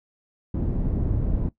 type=low-pass noise; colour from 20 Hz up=pink; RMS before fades=-24 dBFS; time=0.54-1.49 s; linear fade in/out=5 ms; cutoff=240 Hz; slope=12 dB/octave; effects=noise-tail reverb RT60 0.1 s tail -17 dB re dry